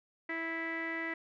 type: tone with low-pass filter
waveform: sawtooth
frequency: 328.5 Hz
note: E4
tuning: 6 cents flat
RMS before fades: -37 dBFS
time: 0.29-1.14 s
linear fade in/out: 5 ms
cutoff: 2000 Hz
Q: 9.7
effects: none